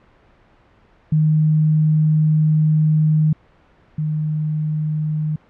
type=tone pair in turn; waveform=sine; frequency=154.8 / 153.64 Hz; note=D#3 / D#3; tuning=-9 / -22 cents; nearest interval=unison; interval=13 cents; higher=first; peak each=-12 / -18 dBFS; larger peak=first; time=1.12-3.33 / 3.98-5.36 s; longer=first; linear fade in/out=5 ms; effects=pink hiss -53 dBFS RMS until 5.49 s + low-pass 2000 Hz 12 dB/octave